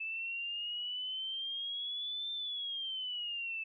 sine exponential two-way sweep, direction up then down, 2623 to 3579 to 2623 Hz, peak -36 dBFS, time 0-3.64 s, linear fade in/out 10 ms, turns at 2.32 s, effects none

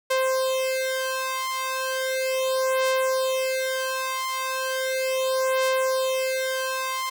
sawtooth beating tone pair, 523 / 523.36 Hz, C5 / C5, -1 / 0 cents, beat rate 0.36 Hz, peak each -22 dBFS, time 0.1-7.1 s, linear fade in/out 10 ms, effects none

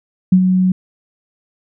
sine tone with ADSR envelope, 185 Hz, F#3, in tune, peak -4 dBFS, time 0.32-0.72 s, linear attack 6 ms, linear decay 74 ms, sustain -6 dB, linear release 4 ms, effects none

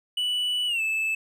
triangle tone with pitch glide, 2961 to 2623 Hz, F#7 to E7, +1 to -9 cents, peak -22 dBFS, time 0.17-1.15 s, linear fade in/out 5 ms, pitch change -210 cents, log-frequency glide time 0.67-0.81 s, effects none

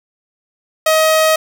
sawtooth tone, 632 Hz, D#5, 27 cents sharp, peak -6 dBFS, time 0.86-1.36 s, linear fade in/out 5 ms, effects none

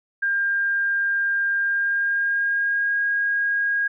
sine tone with pitch glide, 1602 to 1633.8 Hz, G6 to G#6, +37 to -29 cents, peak -19 dBFS, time 0.22-3.88 s, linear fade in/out 10 ms, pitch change +34 cents, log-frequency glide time 1.6-3 s, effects none

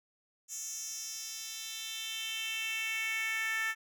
10% pulse tone with high-pass filter sweep, 444 Hz, A4, 16 cents sharp, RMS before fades -37 dBFS, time 0.48-3.75 s, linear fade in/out 50 ms, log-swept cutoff 6800 to 1700 Hz, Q 3.4, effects none

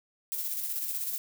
violet noise with tremolo, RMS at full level -32 dBFS, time 0.32-1.18 s, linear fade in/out 0 ms, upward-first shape square, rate 16 Hz, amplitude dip 35%, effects none

